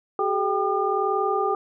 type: tone cluster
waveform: sine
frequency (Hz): 381.5 / 422.5 / 786 / 1207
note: G4 / G#4 / G5 / D6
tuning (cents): -47 / +30 / +4 / +47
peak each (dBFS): -26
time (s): 0.19-1.55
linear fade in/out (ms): 2
effects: none